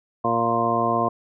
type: harmonic tone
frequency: 116.54 Hz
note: A#2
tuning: in tune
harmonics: 1 / 2 / 3 / 4 / 5 / 6 / 8 / 9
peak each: -32 / -28 / -29 / -29 / -29 / -24 / -31 / -23 dBFS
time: 0.24-1.09 s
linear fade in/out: 10 ms
effects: none